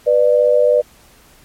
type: tone pair together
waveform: sine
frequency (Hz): 493.9 / 596.8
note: B4 / D5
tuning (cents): 0 / +28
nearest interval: minor third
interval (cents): 328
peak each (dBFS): -12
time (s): 0.06-0.82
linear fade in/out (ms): 20
effects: pink hiss -48 dBFS RMS until 1.44 s + MP3 64 kbps